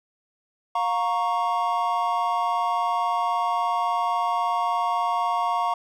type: chord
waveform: triangle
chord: Bb minor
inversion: second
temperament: equal with one note detuned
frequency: 708.6 / 932.3 / 1108.7 Hz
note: F5 / Bb5 / Db6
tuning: +25 / 0 / 0 cents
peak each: -24 dBFS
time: 0.75-5.74 s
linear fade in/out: 5 ms
effects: none